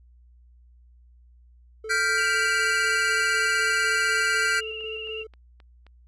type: tone with tremolo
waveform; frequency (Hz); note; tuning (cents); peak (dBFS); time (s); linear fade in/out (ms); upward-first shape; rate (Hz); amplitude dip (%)
triangle; 438.5; A4; -6; -31; 1.84-5.27; 5; square; 4; 35
type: chord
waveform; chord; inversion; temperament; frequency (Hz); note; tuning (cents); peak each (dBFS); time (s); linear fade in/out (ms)
square; G dominant seventh; third; equal with one note detuned; 1396.9 / 1568 / 1975.5 / 2317; F6 / G6 / B6 / D7; 0 / 0 / 0 / -24; -26 / -26 / -30 / -31; 1.89-4.61; 20
type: tone with vibrato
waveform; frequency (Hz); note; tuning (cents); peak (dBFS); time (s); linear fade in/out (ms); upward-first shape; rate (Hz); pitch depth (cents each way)
sine; 2794; F7; 0; -33; 2.17-5.24; 20; sine; 16; 43
type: click train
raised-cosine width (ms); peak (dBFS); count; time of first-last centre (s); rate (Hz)
0.3; -36; 9; 3.75-5.866; 3.78
effects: added 60 Hz sine -51 dBFS peak until 6.07 s + resampled to 24000 Hz